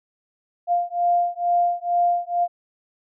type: beating tone pair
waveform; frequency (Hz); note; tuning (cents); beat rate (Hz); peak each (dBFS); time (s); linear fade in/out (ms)
sine; 698.5 / 700.7; F5 / F5; 0 / +6; 2.2; -21 / -21; 0.67-2.48; 50
effects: none